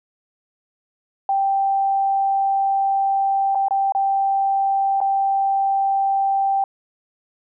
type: tone with dropouts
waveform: sine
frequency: 784 Hz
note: G5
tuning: in tune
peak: -16 dBFS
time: 1.29-6.64 s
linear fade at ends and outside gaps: 2 ms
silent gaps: 3.549-3.554 / 3.684-3.708 / 3.922-3.949 / 5.004-5.013 s
effects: none